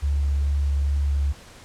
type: tone with vibrato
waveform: sine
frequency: 70.9 Hz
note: C#2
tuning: 40 cents sharp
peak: -19 dBFS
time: 0.02-1.33 s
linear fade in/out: 20 ms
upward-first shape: sine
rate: 2.3 Hz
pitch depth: 10 cents each way
effects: pink hiss -46 dBFS RMS until 1.64 s + low-pass 9000 Hz 12 dB/octave